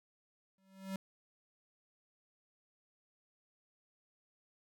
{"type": "tone with exponential growth", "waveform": "square", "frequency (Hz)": 192.1, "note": "G3", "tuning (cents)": -35, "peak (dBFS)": -36, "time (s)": [0.58, 0.96], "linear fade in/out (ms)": 2, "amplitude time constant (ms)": 81, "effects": []}